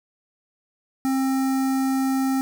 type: tone with notch filter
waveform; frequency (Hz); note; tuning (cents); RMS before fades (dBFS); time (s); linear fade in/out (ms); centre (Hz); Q
square; 265.9; C4; +28; -22; 1.05-2.41; 0; 3100; 0.77
effects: none